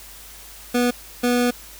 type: tone pair in turn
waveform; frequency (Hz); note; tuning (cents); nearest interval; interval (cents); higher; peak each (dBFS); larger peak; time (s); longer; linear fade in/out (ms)
25% pulse; 244.3 / 244.3; B3 / B3; -19 / -19; unison; 0; neither; -13; neither; 0.74-0.91 / 1.23-1.51; second; 10
effects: added 50 Hz sine -47 dBFS peak until 1.79 s + white hiss -42 dBFS RMS until 1.79 s